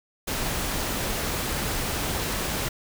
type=noise; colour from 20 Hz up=pink; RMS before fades=-28 dBFS; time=0.27-2.69 s; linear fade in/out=10 ms; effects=none